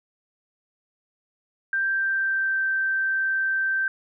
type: tone with pitch glide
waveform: sine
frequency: 1576 to 1559.7 Hz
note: G6 to G6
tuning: +9 to -9 cents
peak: -21 dBFS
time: 1.73-3.88 s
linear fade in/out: 2 ms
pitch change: -18 cents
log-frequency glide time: 1.87-2.63 s
effects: none